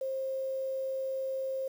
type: tone with quantisation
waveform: sine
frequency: 531 Hz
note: C5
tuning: 25 cents sharp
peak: -31 dBFS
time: 0.01-1.68 s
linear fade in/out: 5 ms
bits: 9
effects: none